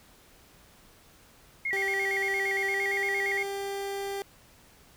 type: tone with vibrato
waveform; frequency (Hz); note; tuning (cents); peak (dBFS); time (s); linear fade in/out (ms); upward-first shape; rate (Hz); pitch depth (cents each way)
sine; 2041; C7; -44; -27; 1.65-3.43; 5; square; 8.7; 89
type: tone with pitch glide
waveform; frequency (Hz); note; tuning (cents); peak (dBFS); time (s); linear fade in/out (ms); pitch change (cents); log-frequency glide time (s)
30% pulse; 392 to 396.6; G4 to G4; 0 to +20; -29; 1.73-4.22; 0; +20; 2.67-2.89
effects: pink hiss -57 dBFS RMS until 4.96 s